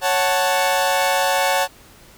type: chord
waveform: sawtooth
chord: F# minor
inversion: second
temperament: equal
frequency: 554.4 / 740 / 880 Hz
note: C#5 / F#5 / A5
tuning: 0 / 0 / 0 cents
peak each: -17 dBFS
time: 0.01-1.68 s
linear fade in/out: 50 ms
effects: pink hiss -47 dBFS RMS until 2.17 s